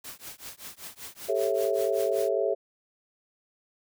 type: noise with tremolo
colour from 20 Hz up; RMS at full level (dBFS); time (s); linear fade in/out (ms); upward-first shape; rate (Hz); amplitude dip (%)
white; -39; 0.04-2.29; 5; triangle; 5.2; 100
type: chord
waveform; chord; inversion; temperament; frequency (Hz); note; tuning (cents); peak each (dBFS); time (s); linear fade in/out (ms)
sine; A dominant seventh; third; just; 396 / 440 / 550 / 660; G4 / A4 / C#5 / E5; +18 / 0 / -14 / +2; -29; 1.28-2.55; 20
effects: none